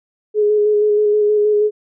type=tone with vibrato; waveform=sine; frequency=419.9 Hz; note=G#4; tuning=19 cents sharp; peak=-11 dBFS; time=0.34-1.71 s; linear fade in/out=50 ms; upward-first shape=square; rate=6.3 Hz; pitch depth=16 cents each way; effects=none